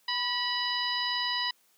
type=harmonic tone with a mistuned harmonic; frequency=987.8 Hz; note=B5; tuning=in tune; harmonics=1 / 2 / 3 / 4 / 5; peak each=-34 / -34 / -34 / -34 / -34 dBFS; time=0.08-1.51 s; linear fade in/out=5 ms; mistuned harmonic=2; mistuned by=-37 cents; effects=white hiss -66 dBFS RMS until 1.77 s + high-pass 200 Hz 12 dB/octave